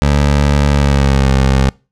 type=tone with pitch glide; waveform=20% pulse; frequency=71.8 to 66.61 Hz; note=D2 to C2; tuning=-39 to +32 cents; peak=-4 dBFS; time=0.02-1.69 s; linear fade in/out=0 ms; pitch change=-129 cents; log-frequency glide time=0.7-1.31 s; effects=noise-tail reverb RT60 0.3 s tail -24 dB re dry + low-pass 7000 Hz 12 dB/octave